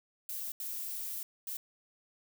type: noise bursts at uneven times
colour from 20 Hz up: violet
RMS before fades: -39 dBFS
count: 3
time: 0.29-0.52 / 0.6-1.23 / 1.47-1.57 s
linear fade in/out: 2 ms
effects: none